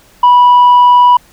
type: tone with tanh clipping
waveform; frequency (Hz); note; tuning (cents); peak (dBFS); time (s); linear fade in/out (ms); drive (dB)
sine; 981; B5; -12; -3; 0.23-1.17; 5; 1
effects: pink hiss -45 dBFS RMS until 1.32 s